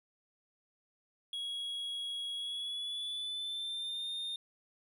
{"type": "tone with pitch glide", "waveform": "triangle", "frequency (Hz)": [3322, 3644], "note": ["G#7", "A#7"], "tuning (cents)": [0, -40], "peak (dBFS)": -35, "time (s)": [1.33, 4.36], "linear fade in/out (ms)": 2, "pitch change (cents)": 160, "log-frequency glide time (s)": [2.34, 4.1], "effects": []}